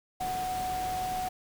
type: tone in noise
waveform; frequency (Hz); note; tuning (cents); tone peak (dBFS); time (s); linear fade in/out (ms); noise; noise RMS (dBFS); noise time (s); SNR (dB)
sine; 740; F#5; 0; -30; 0.2-1.29; 10; pink; -40; 0.2-1.29; +7
effects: none